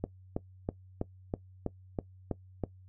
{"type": "click train", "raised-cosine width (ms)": 2, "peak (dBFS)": -18, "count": 9, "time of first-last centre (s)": [0.04, 2.637], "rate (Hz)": 3.08, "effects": ["noise-tail reverb RT60 0.1 s tail -18 dB re dry", "added 93 Hz sine -52 dBFS peak until 2.88 s"]}